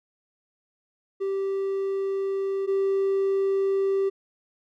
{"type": "tone pair in turn", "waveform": "triangle", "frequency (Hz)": [390.1, 390.1], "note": ["G4", "G4"], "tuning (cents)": [-8, -8], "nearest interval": "unison", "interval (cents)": 0, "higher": "neither", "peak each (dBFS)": [-22, -18], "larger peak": "second", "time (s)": [[1.2, 2.67], [2.67, 4.1]], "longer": "first", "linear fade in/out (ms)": 20, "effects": ["tanh soft clip ceiling -15 dBFS"]}